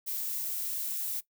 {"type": "noise", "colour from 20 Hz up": "violet", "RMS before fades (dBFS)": -34, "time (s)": [0.06, 1.21], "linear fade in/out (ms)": 20, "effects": ["noise-tail reverb RT60 0.1 s tail -17 dB re dry"]}